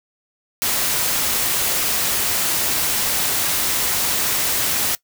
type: noise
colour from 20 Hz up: white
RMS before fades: -20 dBFS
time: 0.62-4.95 s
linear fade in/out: 0 ms
effects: noise-tail reverb RT60 0.1 s tail -20 dB re dry